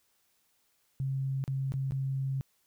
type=tone with dropouts; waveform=sine; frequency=134.7 Hz; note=C#3; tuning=49 cents flat; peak=-29 dBFS; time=1-2.41 s; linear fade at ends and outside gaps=0 ms; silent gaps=1.44-1.478 / 1.721-1.739 / 1.909-1.921 s; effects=white hiss -72 dBFS RMS until 2.66 s